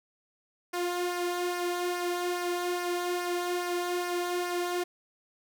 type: tone with flanger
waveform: sawtooth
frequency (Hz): 353.7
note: F4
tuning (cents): +22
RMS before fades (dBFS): -31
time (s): 0.73-4.84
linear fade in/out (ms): 10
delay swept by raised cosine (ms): 0.26 to 2.46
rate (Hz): 2.4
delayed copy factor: -0.5
effects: none